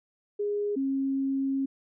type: tone pair in turn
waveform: sine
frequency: 411.8 / 270.8 Hz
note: G#4 / C#4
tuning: -15 / -40 cents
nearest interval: perfect fifth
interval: 725 cents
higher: first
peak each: -26 / -25 dBFS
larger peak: second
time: 0.39-0.76 / 0.76-1.66 s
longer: second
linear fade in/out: 10 ms
effects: none